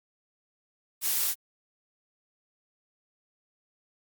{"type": "noise", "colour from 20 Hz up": "blue", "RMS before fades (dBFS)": -27, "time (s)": [1.01, 1.35], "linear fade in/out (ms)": 50, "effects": ["Opus 48 kbps"]}